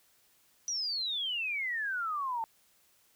sine exponential sweep, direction down, 5920 to 880 Hz, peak -31 dBFS, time 0.68-2.44 s, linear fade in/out 0 ms, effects white hiss -67 dBFS RMS until 3.15 s

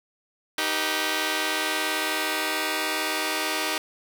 5% pulse chord, Eb augmented, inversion none, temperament just, 311.1 / 388.9 / 486.1 Hz, Eb4 / G4 / B4, 0 / -14 / -28 cents, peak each -16 / -18 / -20 dBFS, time 0.58-3.78 s, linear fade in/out 2 ms, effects none

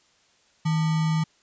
sine tone with sample-and-hold, 159.2 Hz, D#3, 40 cents sharp, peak -20 dBFS, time 0.65-1.24 s, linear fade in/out 10 ms, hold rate 1050 Hz, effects white hiss -62 dBFS RMS until 1.42 s + resampled to 16000 Hz

